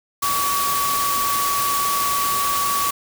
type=tone in noise; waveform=sine; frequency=1134 Hz; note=C#6; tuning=39 cents sharp; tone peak=-20 dBFS; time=0.22-2.91 s; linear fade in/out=10 ms; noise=white; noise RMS=-24 dBFS; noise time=0.22-2.91 s; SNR=+1 dB; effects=none